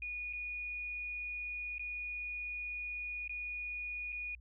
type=tone with dropouts; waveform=sine; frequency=2456 Hz; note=D#7; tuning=23 cents flat; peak=-38 dBFS; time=0.02-4.35 s; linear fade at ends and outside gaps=2 ms; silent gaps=0.328-0.333 / 1.782-1.794 / 3.278-3.294 / 4.122-4.126 s; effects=added 60 Hz sine -53 dBFS peak until 4.4 s